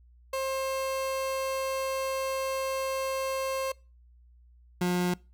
30% pulse tone pair in turn, 532 / 178.56 Hz, C5 / F3, +29 / +39 cents, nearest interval octave + perfect fifth, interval 1890 cents, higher first, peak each -26 / -22 dBFS, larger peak second, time 0.33-3.72 / 4.81-5.14 s, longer first, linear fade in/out 5 ms, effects noise-tail reverb RT60 0.3 s tail -24 dB re dry + added 60 Hz sine -54 dBFS peak until 5.33 s

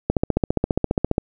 click train, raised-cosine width 2 ms, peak -4 dBFS, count 17, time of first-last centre 0.1-1.181 s, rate 14.8 Hz, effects none

